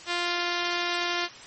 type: tone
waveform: 5% pulse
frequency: 349.2 Hz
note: F4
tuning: in tune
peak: -14 dBFS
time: 0.06-1.29 s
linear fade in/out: 50 ms
effects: white hiss -45 dBFS RMS until 1.46 s + MP3 32 kbps